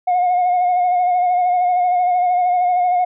sine tone with vibrato, 720 Hz, F#5, 47 cents flat, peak -11 dBFS, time 0.07-3.05 s, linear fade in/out 10 ms, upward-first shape sine, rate 13 Hz, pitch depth 33 cents each way, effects tanh soft clip ceiling -11 dBFS

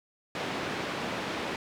pink band-pass noise, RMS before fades -34 dBFS, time 0.35-1.56 s, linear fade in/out 2 ms, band 190 to 3300 Hz, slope 12 dB/octave, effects none

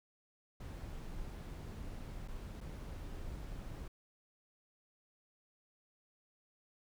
brown noise with dropouts, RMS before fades -45 dBFS, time 0.6-3.88 s, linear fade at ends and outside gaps 5 ms, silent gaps 2.278-2.282 / 2.606-2.61 s, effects none

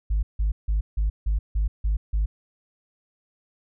sine tone bursts, 52 Hz, G#1, 3 cents sharp, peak -18 dBFS, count 8, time 0.1-2.26 s, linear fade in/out 10 ms, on 130 ms, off 160 ms, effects tanh soft clip ceiling -17 dBFS

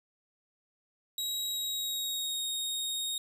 sawtooth tone with pitch glide, 3834 to 3731 Hz, A#7 to A#7, +48 to +1 cents, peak -29 dBFS, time 1.18-3.18 s, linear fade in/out 2 ms, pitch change -47 cents, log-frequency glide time 1.51-2.46 s, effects none

